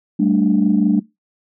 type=chord; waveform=sine; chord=G suspended second; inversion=none; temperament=equal with one note detuned; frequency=194.76 / 220 / 293.7 Hz; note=G3 / A3 / D4; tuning=-11 / 0 / 0 cents; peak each=-16 dBFS; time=0.19-1 s; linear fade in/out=10 ms; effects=noise-tail reverb RT60 0.2 s tail -21 dB re dry + tanh soft clip ceiling -4 dBFS